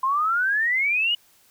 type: exponential sweep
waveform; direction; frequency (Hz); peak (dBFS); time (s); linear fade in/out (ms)
sine; up; 1033 to 2960; -19; 0.03-1.15; 5
effects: white hiss -58 dBFS RMS until 1.5 s